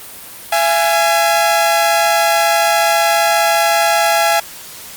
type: tone pair together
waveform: sawtooth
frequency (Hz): 675.4 / 830.6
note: E5 / G#5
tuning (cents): +42 / 0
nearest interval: major third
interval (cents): 358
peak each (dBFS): -10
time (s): 0.52-4.4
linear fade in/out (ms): 5
effects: white hiss -33 dBFS RMS until 4.96 s + Opus 32 kbps